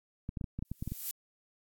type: clicks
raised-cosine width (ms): 5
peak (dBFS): -24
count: 10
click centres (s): 0.291 / 0.372 / 0.412 / 0.442 / 0.59 / 0.625 / 0.716 / 0.825 / 0.876 / 0.92
type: noise with exponential growth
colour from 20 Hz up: violet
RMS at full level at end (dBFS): -32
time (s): 0.65-1.11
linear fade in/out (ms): 1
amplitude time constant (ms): 100
effects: AAC 64 kbps